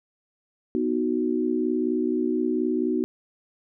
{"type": "chord", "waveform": "sine", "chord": "B major", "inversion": "none", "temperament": "equal", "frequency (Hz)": [246.9, 311.1, 370], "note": ["B3", "D#4", "F#4"], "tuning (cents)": [0, 0, 0], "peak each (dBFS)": -26, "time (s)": [0.75, 3.04], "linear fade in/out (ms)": 0, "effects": []}